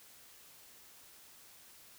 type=silence; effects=white hiss -58 dBFS RMS until 1.98 s